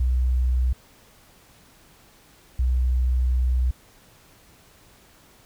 sine tone pair in turn, 62.7 / 62.7 Hz, B1 / B1, +27 / +27 cents, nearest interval unison, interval 0 cents, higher neither, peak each -18 dBFS, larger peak neither, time 0-0.73 / 2.59-3.71 s, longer second, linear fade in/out 5 ms, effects pink hiss -54 dBFS RMS until 5.45 s

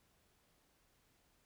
silence, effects pink hiss -74 dBFS RMS until 1.45 s

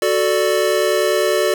square chord, D major, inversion first, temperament equal, 370 / 440 / 587.3 Hz, F#4 / A4 / D5, 0 / 0 / 0 cents, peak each -20 / -20 / -19 dBFS, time 0.02-1.54 s, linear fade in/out 2 ms, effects none

